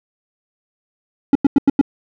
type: tone bursts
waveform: triangle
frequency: 279.1 Hz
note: C#4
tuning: 12 cents sharp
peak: -5 dBFS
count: 5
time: 1.33-1.813 s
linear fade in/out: 2 ms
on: 23 ms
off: 92 ms
effects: none